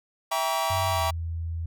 45% pulse chord, E diminished seventh, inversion none, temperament just, 659.3 / 791.1 / 949.3 / 1139.2 Hz, E5 / G5 / Bb5 / Db6, 0 / +16 / +31 / +47 cents, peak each -30 dBFS, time 0.31-1.11 s, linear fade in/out 10 ms
sine tone with pitch glide, 94.6 to 82.83 Hz, F#2 to E2, +39 to +9 cents, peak -28 dBFS, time 0.7-1.66 s, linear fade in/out 5 ms, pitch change -230 cents, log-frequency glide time 0.9-1.04 s
effects none

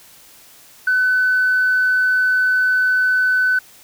sine tone, 1507 Hz, F#6, 31 cents sharp, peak -12 dBFS, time 0.87-3.59 s, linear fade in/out 5 ms, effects tanh soft clip ceiling -9 dBFS + white hiss -46 dBFS RMS until 3.83 s

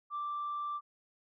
sine tone, 1174.7 Hz, D6, in tune, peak -33 dBFS, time 0.1-0.81 s, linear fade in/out 50 ms, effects tanh soft clip ceiling -31 dBFS

